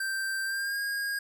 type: tone with pitch glide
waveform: square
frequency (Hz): 1568 to 1628.9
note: G6 to G#6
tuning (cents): 0 to -34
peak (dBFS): -30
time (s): 0-1.19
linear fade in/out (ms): 5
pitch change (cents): +66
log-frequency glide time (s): 0.44-0.8
effects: none